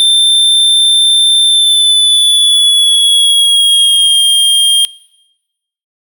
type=tone with pitch glide; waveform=square; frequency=3568 to 3216 Hz; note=A7 to G7; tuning=+23 to +44 cents; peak=-6 dBFS; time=0-4.85 s; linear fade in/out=0 ms; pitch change=-179 cents; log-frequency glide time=1.45-4.19 s; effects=noise-tail reverb RT60 1.0 s tail -22 dB re dry